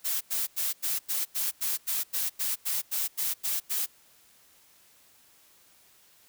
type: noise bursts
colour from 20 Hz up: blue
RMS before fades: -29 dBFS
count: 15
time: 0.04-3.864 s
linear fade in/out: 20 ms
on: 170 ms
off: 91 ms
effects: white hiss -60 dBFS RMS until 6.28 s

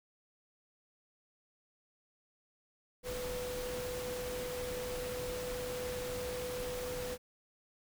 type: tone in noise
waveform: sine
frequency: 497.3 Hz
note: B4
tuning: 12 cents sharp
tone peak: -38 dBFS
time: 3.03-7.18 s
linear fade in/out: 50 ms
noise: pink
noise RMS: -43 dBFS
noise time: 3.03-7.18 s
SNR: +2 dB
effects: none

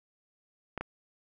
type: clicks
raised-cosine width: 0.5 ms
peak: -20 dBFS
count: 2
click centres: 0.777 / 0.81 s
effects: none

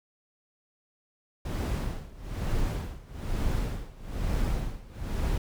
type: noise with tremolo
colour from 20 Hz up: brown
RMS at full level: -27 dBFS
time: 1.45-5.38 s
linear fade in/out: 5 ms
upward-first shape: sine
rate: 1.1 Hz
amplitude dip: 90%
effects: none

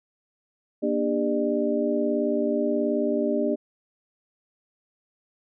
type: tone cluster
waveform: sine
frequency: 238.9 / 297.5 / 400.4 / 600 Hz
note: A#3 / D4 / G4 / D5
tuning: +43 / +22 / +37 / +37 cents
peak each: -27 dBFS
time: 0.82-3.56 s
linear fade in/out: 20 ms
effects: none

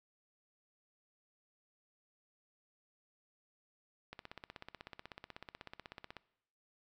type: click train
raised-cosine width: 0.3 ms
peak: -30 dBFS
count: 34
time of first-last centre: 4.13-6.167 s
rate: 16.2 Hz
effects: noise-tail reverb RT60 0.8 s tail -21 dB re dry

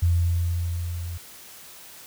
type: tone with level ramp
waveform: sine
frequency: 85.9 Hz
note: F2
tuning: 28 cents flat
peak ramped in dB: -16 to -30 dBFS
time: 0.02-1.18 s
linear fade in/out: 10 ms
effects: white hiss -45 dBFS RMS until 2.06 s

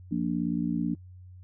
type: chord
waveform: sine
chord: Bb major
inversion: second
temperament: just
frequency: 174.81 / 233.1 / 291.4 Hz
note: F3 / Bb3 / D4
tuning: +2 / 0 / -13 cents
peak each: -30 dBFS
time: 0.11-0.95 s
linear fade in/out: 10 ms
effects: noise-tail reverb RT60 0.1 s tail -25 dB re dry + added 91 Hz sine -45 dBFS peak until 1.43 s

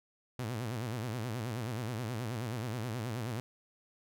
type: tone with vibrato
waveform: sawtooth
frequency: 116.54 Hz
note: A#2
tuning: in tune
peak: -31 dBFS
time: 0.39-3.4 s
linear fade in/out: 0 ms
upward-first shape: sine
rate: 9.4 Hz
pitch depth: 170 cents each way
effects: none

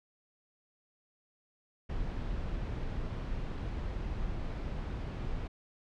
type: noise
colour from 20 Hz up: brown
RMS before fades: -36 dBFS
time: 1.89-5.48 s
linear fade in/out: 10 ms
effects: low-pass 4000 Hz 12 dB/octave

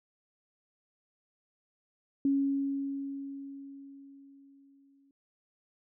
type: tone with exponential decay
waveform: sine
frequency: 276.5 Hz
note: C#4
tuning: 4 cents flat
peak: -23 dBFS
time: 2.25-5.11 s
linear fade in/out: 2 ms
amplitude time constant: 620 ms
effects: none

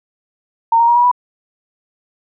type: tone with pitch steps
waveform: sine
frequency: 917 / 933 / 949.3 / 965.9 / 982.8 Hz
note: A#5 / A#5 / A#5 / B5 / B5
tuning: -29 / +1 / +31 / -39 / -9 cents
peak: -8 dBFS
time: 0.72-1.115 s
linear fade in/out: 5 ms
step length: 79 ms
effects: none

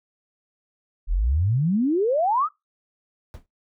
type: exponential sweep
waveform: sine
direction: up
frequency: 36.71 to 1340 Hz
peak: -18 dBFS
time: 1.07-2.49 s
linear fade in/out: 50 ms
type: noise with exponential decay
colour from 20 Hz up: brown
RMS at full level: -32 dBFS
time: 3.34-3.46 s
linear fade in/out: 0 ms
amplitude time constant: 26 ms
effects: noise-tail reverb RT60 0.2 s tail -24 dB re dry

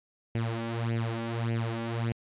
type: tone with flanger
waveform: sawtooth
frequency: 115.2 Hz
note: A#2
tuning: 20 cents flat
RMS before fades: -31 dBFS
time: 0.35-2.12 s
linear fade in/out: 0 ms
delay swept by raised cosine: 0.41 to 3.61 ms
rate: 1.7 Hz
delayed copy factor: +0.75
effects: resampled to 8000 Hz

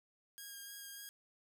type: tone with vibrato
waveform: 5% pulse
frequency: 1627 Hz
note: G#6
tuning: 36 cents flat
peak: -37 dBFS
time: 0.38-1.09 s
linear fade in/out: 0 ms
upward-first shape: sine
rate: 3.4 Hz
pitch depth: 13 cents each way
effects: none

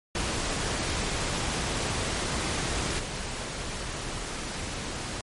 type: noise with level steps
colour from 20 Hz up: pink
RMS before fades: -29 / -34 dBFS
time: 0.15-5.21 s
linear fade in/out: 2 ms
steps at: 2.99 s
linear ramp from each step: 5 ms
effects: low-pass 10000 Hz 12 dB/octave + MP3 48 kbps

